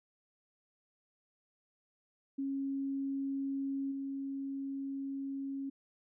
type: tone with level steps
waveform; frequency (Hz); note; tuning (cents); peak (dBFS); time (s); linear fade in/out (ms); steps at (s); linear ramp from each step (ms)
sine; 273.7; C#4; -22; -33 / -36; 2.38-5.7; 10; 3.91; 10
effects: none